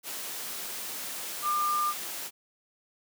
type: tone in noise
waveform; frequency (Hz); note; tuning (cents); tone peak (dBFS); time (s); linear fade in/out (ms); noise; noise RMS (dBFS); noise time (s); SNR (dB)
sine; 1200; D6; +37; -25; 1.42-1.94; 50; white; -37; 0.03-2.31; +9
effects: high-pass 200 Hz 12 dB/octave